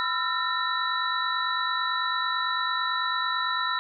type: tone cluster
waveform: sine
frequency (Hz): 1004 / 1321 / 1370 / 1822 / 3934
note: B5 / E6 / F6 / A#6 / B7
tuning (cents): +28 / +3 / -34 / -40 / -7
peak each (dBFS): -31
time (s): 0-3.79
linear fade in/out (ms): 0
effects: none